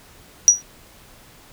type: tone with exponential decay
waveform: sine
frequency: 5800 Hz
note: F#8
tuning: 35 cents flat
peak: -3 dBFS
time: 0.48-0.62 s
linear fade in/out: 0 ms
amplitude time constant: 30 ms
effects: pink hiss -48 dBFS RMS until 1.52 s